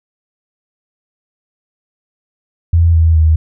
sine tone with pitch steps, 84 / 81.56 / 79.19 Hz, E2 / E2 / D#2, +33 / -18 / +31 cents, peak -6 dBFS, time 2.73-3.36 s, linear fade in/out 5 ms, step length 210 ms, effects none

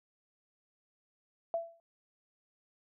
sine tone with exponential decay, 670 Hz, E5, 28 cents sharp, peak -27 dBFS, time 1.54-1.8 s, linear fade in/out 1 ms, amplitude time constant 56 ms, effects none

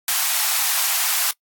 white high-pass noise, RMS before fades -20 dBFS, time 0.08-1.31 s, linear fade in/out 2 ms, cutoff 710 Hz, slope 48 dB/octave, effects noise-tail reverb RT60 0.1 s tail -24 dB re dry + AAC 64 kbps

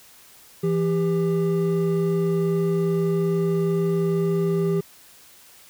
triangle tone pair together, 166.77 / 397.9 Hz, E3 / G4, +20 / +26 cents, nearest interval octave + minor third, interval 1506 cents, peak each -20 dBFS, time 0.63-4.81 s, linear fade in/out 10 ms, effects white hiss -50 dBFS RMS until 5.69 s

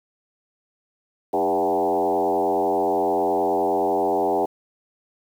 sine tone with frequency modulation, 580 Hz, D5, 22 cents flat, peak -18 dBFS, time 1.33-4.46 s, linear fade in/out 10 ms, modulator 89.6 Hz, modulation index 3, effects 8-bit

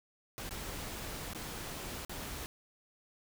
pink noise with dropouts, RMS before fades -42 dBFS, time 0.38-2.46 s, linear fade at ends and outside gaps 0 ms, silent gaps 0.492-0.509 / 1.334-1.348 / 2.049-2.095 s, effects none

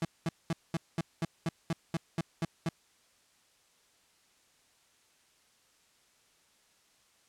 35% pulse tone bursts, 164.81 Hz, E3, in tune, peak -27 dBFS, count 12, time 0.02-2.69 s, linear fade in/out 2 ms, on 30 ms, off 210 ms, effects white hiss -67 dBFS RMS until 7.28 s + low-pass 9000 Hz 12 dB/octave

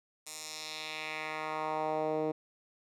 10% pulse tone with band-pass filter sweep, 155.56 Hz, D#3, in tune, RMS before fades -36 dBFS, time 0.26-2.32 s, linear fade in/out 10 ms, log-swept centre 8300 to 400 Hz, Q 1.6, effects none

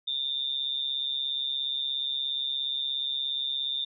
sine tone with amplitude modulation, 3608 Hz, A7, 43 cents sharp, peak -24 dBFS, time 0.07-3.85 s, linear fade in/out 10 ms, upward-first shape sine, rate 137 Hz, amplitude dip 85%, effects none

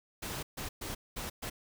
pink noise bursts at uneven times, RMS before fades -39 dBFS, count 5, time 0.22-0.43 / 0.57-0.69 / 0.81-0.95 / 1.16-1.3 / 1.42-1.5 s, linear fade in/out 10 ms, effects none

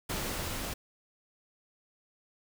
pink noise with level ramp, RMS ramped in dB -34 to -37 dBFS, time 0.09-0.74 s, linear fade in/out 10 ms, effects none

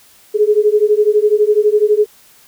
sine beating tone pair, 415.3 / 427.3 Hz, G#4 / G#4, 0 / +49 cents, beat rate 12 Hz, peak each -12 dBFS, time 0.34-2.06 s, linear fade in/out 20 ms, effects white hiss -47 dBFS RMS until 2.47 s

